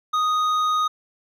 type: tone with hard clipping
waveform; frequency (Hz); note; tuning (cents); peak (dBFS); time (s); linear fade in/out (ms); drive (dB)
sine; 1244.5; D#6; 0; -20; 0.13-0.88; 10; 7
effects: none